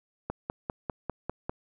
click train, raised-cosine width 1 ms, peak -17 dBFS, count 7, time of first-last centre 0.3-1.495 s, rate 5.02 Hz, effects none

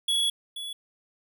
square tone pair in turn, 3369 / 3394 Hz, G#7 / G#7, +24 / +37 cents, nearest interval unison, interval 13 cents, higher second, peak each -23 / -34 dBFS, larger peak first, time 0.08-0.3 / 0.56-0.73 s, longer first, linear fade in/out 5 ms, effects none

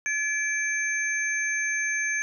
sine tone cluster, 1707 / 2326 / 6300 Hz, G#6 / D7 / G8, +47 / -17 / +8 cents, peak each -27 / -29 / -32 dBFS, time 0.06-2.22 s, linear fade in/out 0 ms, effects none

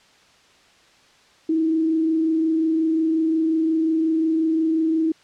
sine tone with frequency modulation, 321.2 Hz, E4, 45 cents flat, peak -17 dBFS, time 1.49-5.12 s, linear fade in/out 5 ms, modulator 25.6 Hz, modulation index 0.27, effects white hiss -54 dBFS RMS until 5.23 s + low-pass 5000 Hz 12 dB/octave

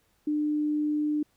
sine tone, 299.7 Hz, D4, 35 cents sharp, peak -24 dBFS, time 0.27-1.23 s, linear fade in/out 5 ms, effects pink hiss -69 dBFS RMS until 1.36 s

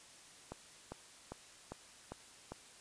click train, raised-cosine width 1 ms, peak -29 dBFS, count 6, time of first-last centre 0.52-2.52 s, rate 2.5 Hz, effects white hiss -58 dBFS RMS until 2.8 s + resampled to 22050 Hz

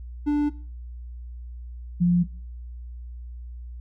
triangle / sine tone pair in turn, 293.7 / 175.62 Hz, D4 / F3, 0 / +10 cents, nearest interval major sixth, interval 890 cents, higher first, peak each -17 / -16 dBFS, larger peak second, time 0.26-0.5 / 2-2.24 s, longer neither, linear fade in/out 20 ms, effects noise-tail reverb RT60 0.4 s tail -19 dB re dry + added 60 Hz sine -35 dBFS peak until 3.8 s

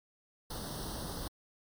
pink noise with comb filter, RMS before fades -40 dBFS, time 0.5-1.28 s, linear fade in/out 5 ms, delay 0.21 ms, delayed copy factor +0.95, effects MP3 96 kbps

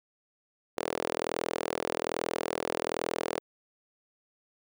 sawtooth tone with high-pass filter, 41.2 Hz, E1, in tune, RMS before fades -33 dBFS, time 0.77-3.4 s, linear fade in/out 0 ms, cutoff 450 Hz, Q 2.2, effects none

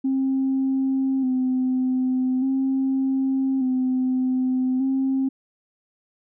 sine tone with vibrato, 261.6 Hz, C4, in tune, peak -18 dBFS, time 0.04-5.29 s, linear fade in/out 10 ms, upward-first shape square, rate 0.42 Hz, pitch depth 33 cents each way, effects tanh soft clip ceiling -15 dBFS

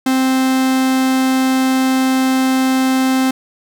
45% pulse tone, 261.6 Hz, C4, in tune, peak -12 dBFS, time 0.06-3.31 s, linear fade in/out 5 ms, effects none

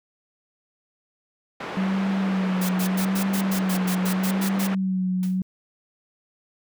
pink band-pass noise, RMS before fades -33 dBFS, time 1.6-4.75 s, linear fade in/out 5 ms, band 280 to 2200 Hz, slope 12 dB/octave
sine tone with vibrato, 188.9 Hz, F#3, 36 cents sharp, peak -21 dBFS, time 1.77-5.42 s, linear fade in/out 2 ms, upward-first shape sine, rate 0.81 Hz, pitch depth 44 cents each way
white noise bursts, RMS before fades -31 dBFS, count 12, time 2.61-4.673 s, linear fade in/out 10 ms, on 83 ms, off 97 ms
white noise with exponential decay, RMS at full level -39 dBFS, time 5.23-5.43 s, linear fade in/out 0 ms, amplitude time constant 42 ms
effects none

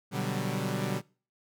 sawtooth chord, G major seventh, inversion first, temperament equal, 123.47 / 146.83 / 185 / 196 Hz, B2 / D3 / F#3 / G3, 0 / 0 / 0 / 0 cents, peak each -31 dBFS, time 0.11-1.02 s, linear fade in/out 50 ms, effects noise-tail reverb RT60 0.4 s tail -24 dB re dry

